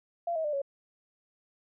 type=tone with pitch steps; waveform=sine; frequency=685 / 639.1 / 596.3 / 556.4 Hz; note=F5 / D#5 / D5 / C#5; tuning=-34 / +46 / +26 / +6 cents; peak=-28 dBFS; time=0.27-0.618 s; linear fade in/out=5 ms; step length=87 ms; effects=none